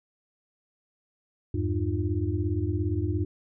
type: tone cluster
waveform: sine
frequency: 84.6 / 101.9 / 303.6 / 352.1 Hz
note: E2 / G#2 / D#4 / F4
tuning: +45 / -32 / -42 / +14 cents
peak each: -29 / -28 / -32 / -34 dBFS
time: 1.54-3.25 s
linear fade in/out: 5 ms
effects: none